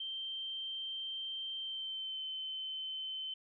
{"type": "tone with pitch glide", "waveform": "sine", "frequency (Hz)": [3136, 3071], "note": ["G7", "G7"], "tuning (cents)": [0, -36], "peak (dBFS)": -38, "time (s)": [0, 3.34], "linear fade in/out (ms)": 5, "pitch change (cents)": -36, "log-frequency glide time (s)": [1.58, 2.23], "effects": []}